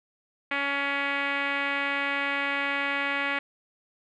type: tone with low-pass filter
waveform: 5% pulse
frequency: 280.6 Hz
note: C#4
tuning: 21 cents sharp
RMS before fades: -28 dBFS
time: 0.51-3.39 s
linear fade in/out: 5 ms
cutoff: 2200 Hz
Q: 2.3
effects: none